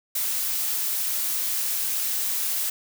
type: noise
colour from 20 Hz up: blue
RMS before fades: -26 dBFS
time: 0.15-2.7 s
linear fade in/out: 5 ms
effects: none

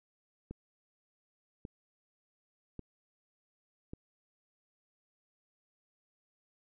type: click train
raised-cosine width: 3 ms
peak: -29 dBFS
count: 4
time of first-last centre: 0.51-3.935 s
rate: 0.876 Hz
effects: none

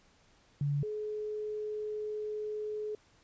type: tone pair in turn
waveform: sine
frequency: 143.4 / 424.9 Hz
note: D3 / G#4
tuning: -41 / +40 cents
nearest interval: octave + perfect fifth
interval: 1881 cents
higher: second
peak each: -28 / -34 dBFS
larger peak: first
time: 0.61-0.83 / 0.83-2.95 s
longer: second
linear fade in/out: 2 ms
effects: pink hiss -65 dBFS RMS until 3.23 s + resampled to 16000 Hz

